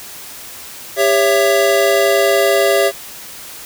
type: chord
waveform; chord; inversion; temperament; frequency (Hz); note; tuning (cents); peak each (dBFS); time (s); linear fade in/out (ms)
square; C# diminished; second; just; 399.1 / 554.4 / 665.2; G4 / C#5 / E5; +31 / 0 / +16; -16; 0.96-2.92; 50
effects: white hiss -33 dBFS RMS until 3.65 s